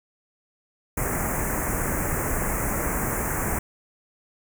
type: band-stop noise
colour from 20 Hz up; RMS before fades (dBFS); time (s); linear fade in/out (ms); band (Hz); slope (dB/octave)
pink; -26; 0.97-3.59; 5; 2200 to 6700; 48
effects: none